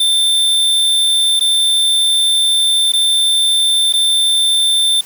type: tone with dropouts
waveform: square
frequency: 3564 Hz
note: A7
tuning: 22 cents sharp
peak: -11 dBFS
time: 0-5.01 s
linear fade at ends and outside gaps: 5 ms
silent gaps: 1.396-1.408 / 2.921-2.934 / 3.926-3.936 s
effects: white hiss -37 dBFS RMS until 5.05 s + high-pass 80 Hz 12 dB/octave